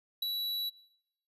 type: tone with ADSR envelope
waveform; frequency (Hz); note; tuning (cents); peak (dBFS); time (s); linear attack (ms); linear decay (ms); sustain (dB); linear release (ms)
square; 3928; B7; -10; -28; 0.22-0.7; 6; 10; -5; 16
effects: noise-tail reverb RT60 0.7 s tail -20 dB re dry + resampled to 32000 Hz